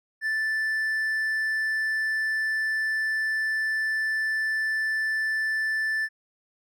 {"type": "tone", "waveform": "triangle", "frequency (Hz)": 1760, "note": "A6", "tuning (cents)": 0, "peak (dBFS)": -22, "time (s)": [0.21, 6.09], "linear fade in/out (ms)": 50, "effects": []}